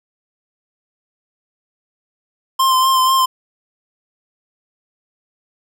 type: tone with vibrato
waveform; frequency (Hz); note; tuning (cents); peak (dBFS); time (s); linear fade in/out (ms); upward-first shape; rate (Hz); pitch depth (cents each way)
square; 1046.5; C6; 0; -12; 2.59-3.26; 10; sine; 4.1; 25
effects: none